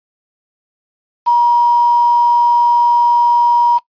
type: tone with quantisation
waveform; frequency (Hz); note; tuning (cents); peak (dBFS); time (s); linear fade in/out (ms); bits
sine; 954; A#5; +40; -7; 1.26-3.79; 20; 5
effects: noise-tail reverb RT60 0.1 s tail -20 dB re dry + resampled to 11025 Hz